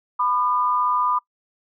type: tone pair together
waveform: sine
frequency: 996 / 1210.6 Hz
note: B5 / D#6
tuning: +14 / -48 cents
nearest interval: minor third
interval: 338 cents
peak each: -21 dBFS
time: 0.19-1.19 s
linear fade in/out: 10 ms
effects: noise-tail reverb RT60 0.1 s tail -22 dB re dry